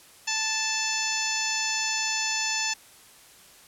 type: harmonic tone with a mistuned harmonic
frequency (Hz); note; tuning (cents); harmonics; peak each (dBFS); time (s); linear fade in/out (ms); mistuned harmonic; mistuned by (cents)
879; A5; -2; 1 / 2 / 3 / 4 / 5 / 6 / 7 / 8; -35 / -34 / -31 / -37 / -35 / -32 / -33 / -33; 0.27-2.74; 10; 4; -16
effects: white hiss -52 dBFS RMS until 3.67 s + low-pass 12000 Hz 12 dB/octave